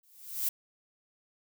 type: noise with exponential growth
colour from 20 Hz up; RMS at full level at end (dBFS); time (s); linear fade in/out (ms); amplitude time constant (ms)
violet; -27; 0.03-0.49; 5; 100
effects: none